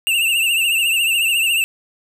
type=tone with vibrato; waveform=square; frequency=2736 Hz; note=F7; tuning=36 cents flat; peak=-15 dBFS; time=0.07-1.64 s; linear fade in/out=0 ms; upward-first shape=triangle; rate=14 Hz; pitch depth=94 cents each way; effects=none